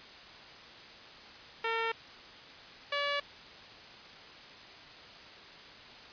10% pulse tone pair in turn, 454.5 / 572.6 Hz, A#4 / D5, -44 / -44 cents, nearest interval major third, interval 400 cents, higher second, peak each -22 dBFS, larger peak neither, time 1.64-1.92 / 2.92-3.2 s, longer neither, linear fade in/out 5 ms, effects white hiss -50 dBFS RMS until 6.12 s + resampled to 11025 Hz

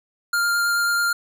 square tone with vibrato, 1400 Hz, F6, 4 cents sharp, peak -19 dBFS, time 0.33-1.13 s, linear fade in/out 5 ms, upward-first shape sine, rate 9.2 Hz, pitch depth 9 cents each way, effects none

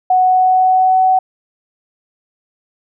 sine tone with pitch glide, 740 to 750.8 Hz, F#5 to F#5, 0 to +25 cents, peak -8 dBFS, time 0.1-1.19 s, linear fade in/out 5 ms, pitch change +25 cents, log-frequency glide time 0.22-1.03 s, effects none

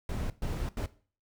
brown noise bursts at uneven times, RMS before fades -33 dBFS, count 3, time 0.09-0.3 / 0.42-0.69 / 0.77-0.86 s, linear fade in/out 2 ms, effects noise-tail reverb RT60 0.4 s tail -17 dB re dry

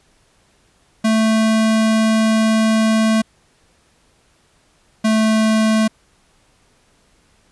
square tone pair in turn, 220.5 / 219 Hz, A3 / A3, +4 / -8 cents, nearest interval unison, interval 12 cents, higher first, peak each -13 dBFS, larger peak neither, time 1.04-3.22 / 5.04-5.88 s, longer first, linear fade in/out 10 ms, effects pink hiss -57 dBFS RMS until 7.51 s + resampled to 24000 Hz

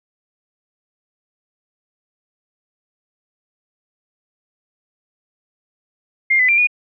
sine tone with pitch steps, 2115 / 2009 / 2369 / 2451 Hz, C7 / B6 / D7 / D#7, +18 / +29 / +14 / -27 cents, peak -11 dBFS, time 6.3-6.672 s, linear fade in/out 10 ms, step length 93 ms, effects none

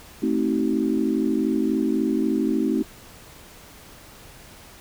sine chord, A diminished seventh, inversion none, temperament just, 220 / 264 / 316.8 / 380.2 Hz, A3 / C4 / Eb4 / Gb4, 0 / +16 / +31 / +47 cents, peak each -25 / -24 / -24 / -28 dBFS, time 0.22-2.83 s, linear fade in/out 10 ms, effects pink hiss -46 dBFS RMS until 4.8 s

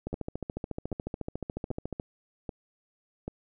two click trains, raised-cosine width 2 ms, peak -20 / -21 dBFS, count 28 / 5, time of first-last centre 0.07-1.999 / 0.13-3.28 s, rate 14 / 1.27 Hz, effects none

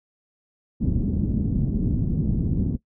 white low-pass noise, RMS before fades -23 dBFS, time 0.8-2.77 s, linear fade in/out 20 ms, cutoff 230 Hz, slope 24 dB/octave, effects noise-tail reverb RT60 0.1 s tail -20 dB re dry

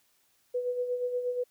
sine tone with tremolo, 493.9 Hz, B4, in tune, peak -26 dBFS, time 0.54-1.44 s, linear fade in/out 10 ms, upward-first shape sine, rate 8.4 Hz, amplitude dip 55%, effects white hiss -69 dBFS RMS until 1.5 s

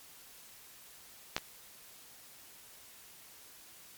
clicks, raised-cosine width 0.2 ms, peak -12 / -22 dBFS, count 2, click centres 1.365 / 1.38 s, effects white hiss -55 dBFS RMS until 3.97 s + MP3 96 kbps

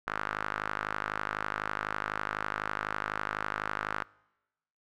sawtooth tone with band-pass filter, 52 Hz, G#1, 3 cents sharp, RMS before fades -35 dBFS, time 0.07-4.04 s, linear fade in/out 0 ms, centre 1400 Hz, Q 3.3, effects noise-tail reverb RT60 1.0 s tail -25 dB re dry

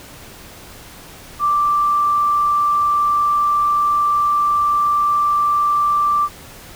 sine tone, 1174.7 Hz, D6, in tune, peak -13 dBFS, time 1.39-6.29 s, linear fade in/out 50 ms, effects pink hiss -39 dBFS RMS until 6.75 s

